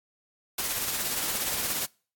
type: noise with tremolo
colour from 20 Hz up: white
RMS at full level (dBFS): -28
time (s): 0.58-1.86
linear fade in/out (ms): 5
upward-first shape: sine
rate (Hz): 17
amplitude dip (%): 35
effects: noise-tail reverb RT60 0.4 s tail -26 dB re dry + AAC 64 kbps